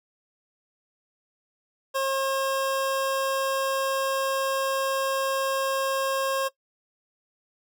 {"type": "tone", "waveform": "25% pulse", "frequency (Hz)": 538, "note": "C5", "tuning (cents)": 48, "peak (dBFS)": -20, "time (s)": [1.94, 6.49], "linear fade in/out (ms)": 20, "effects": ["noise-tail reverb RT60 0.1 s tail -19 dB re dry"]}